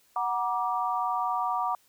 sine chord, Gb augmented, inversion none, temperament equal with one note detuned, 740 / 950.3 / 1174.7 Hz, Gb5 / Bb5 / D6, 0 / +33 / 0 cents, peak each -30 dBFS, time 0.16-1.75 s, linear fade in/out 2 ms, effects white hiss -64 dBFS RMS until 1.88 s

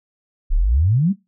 sine exponential sweep, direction up, 30.67 to 209.1 Hz, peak -13 dBFS, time 0.5-1.13 s, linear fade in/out 20 ms, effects noise-tail reverb RT60 0.2 s tail -19 dB re dry

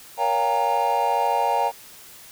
triangle tone cluster, 472.8 / 565 / 712 / 806 / 928 Hz, A#4 / C#5 / F5 / G5 / A#5, +24 / +33 / +33 / +48 / -8 cents, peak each -28 / -26 / -24 / -22 / -21 dBFS, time 0.17-1.72 s, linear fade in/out 50 ms, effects white hiss -45 dBFS RMS until 2.31 s

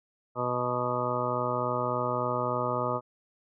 harmonic tone, 123.47 Hz, B2, in tune, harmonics 1 / 2 / 3 / 4 / 5 / 7 / 8 / 9 / 10, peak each -36 / -38 / -37 / -34 / -33 / -36 / -38 / -36 / -33 dBFS, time 0.35-3.01 s, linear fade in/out 50 ms, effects none

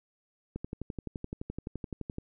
click train, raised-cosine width 3 ms, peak -23 dBFS, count 20, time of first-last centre 0.56-2.184 s, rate 11.7 Hz, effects none

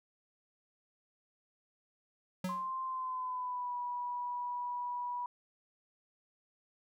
square tone with exponential decay, 184.3 Hz, F#3, 7 cents flat, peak -32 dBFS, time 2.44-2.71 s, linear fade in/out 5 ms, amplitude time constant 57 ms
sine tone with pitch glide, 1046.5 to 976.4 Hz, C6 to B5, 0 to -20 cents, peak -35 dBFS, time 2.49-5.26 s, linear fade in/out 2 ms, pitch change -120 cents, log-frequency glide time 2.83-3.76 s
effects none

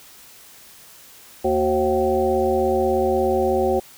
harmonic tone with a mistuned harmonic, 76.5 Hz, D#2, 29 cents flat, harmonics 1 / 3 / 5 / 7 / 9 / 10, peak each -30 / -27 / -20 / -22 / -31 / -24 dBFS, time 1.44-3.8 s, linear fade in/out 10 ms, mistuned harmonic 5, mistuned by -46 cents, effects white hiss -46 dBFS RMS until 3.97 s

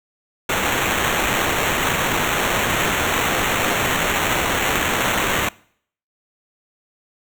blue noise with sample-and-hold, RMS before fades -20 dBFS, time 0.49-5.49 s, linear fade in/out 5 ms, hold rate 4900 Hz, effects noise-tail reverb RT60 0.6 s tail -23 dB re dry

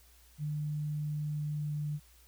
sine tone with pitch glide, 150 to 148.96 Hz, D3 to D3, +37 to +25 cents, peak -32 dBFS, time 0.38-2 s, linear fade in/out 50 ms, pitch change -12 cents, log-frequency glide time 1.32-1.79 s, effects added 60 Hz sine -60 dBFS peak until 2.27 s + white hiss -63 dBFS RMS until 2.27 s

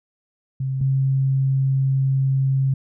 sine tone pair in turn, 133.1 / 134.49 Hz, C3 / C3, +30 / +48 cents, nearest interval unison, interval 18 cents, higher second, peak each -21 / -16 dBFS, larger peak second, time 0.6-0.81 / 0.81-2.74 s, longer second, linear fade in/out 5 ms, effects none

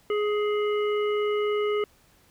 harmonic tone, 418.2 Hz, G#4, 12 cents sharp, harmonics 1 / 3 / 5 / 7, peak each -23 / -33 / -37 / -40 dBFS, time 0.1-1.84 s, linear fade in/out 2 ms, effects pink hiss -60 dBFS RMS until 2.3 s

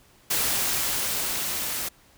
white noise with level ramp, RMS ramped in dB -24 to -30 dBFS, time 0.3-1.89 s, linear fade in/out 10 ms, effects pink hiss -57 dBFS RMS until 2.17 s

